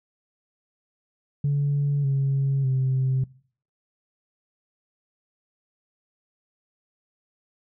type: tone with pitch steps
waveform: sine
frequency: 142.9 / 137 / 131.34 Hz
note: D3 / C#3 / C3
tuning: -47 / -20 / +7 cents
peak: -18 dBFS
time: 1.44-3.24 s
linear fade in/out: 5 ms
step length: 600 ms
effects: noise-tail reverb RT60 0.5 s tail -23 dB re dry + tanh soft clip ceiling -17 dBFS